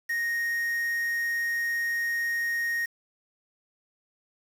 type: tone with quantisation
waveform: triangle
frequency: 1864.7 Hz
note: A#6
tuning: in tune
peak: -24 dBFS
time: 0.09-2.86 s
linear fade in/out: 10 ms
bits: 7
effects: none